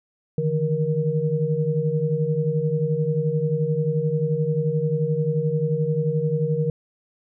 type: tone cluster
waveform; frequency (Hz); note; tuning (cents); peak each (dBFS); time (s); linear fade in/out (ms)
sine; 148.2 / 159.6 / 472; D3 / D#3 / A#4; +16 / +44 / +22; -24; 0.38-6.7; 2
effects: none